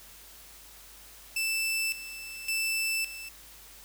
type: tone with tremolo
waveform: sawtooth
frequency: 2648 Hz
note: E7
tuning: 7 cents sharp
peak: -24 dBFS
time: 1.36-3.29 s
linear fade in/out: 5 ms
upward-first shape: square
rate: 0.89 Hz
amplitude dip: 75%
effects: added 50 Hz sine -58 dBFS peak until 3.84 s + white hiss -51 dBFS RMS until 3.84 s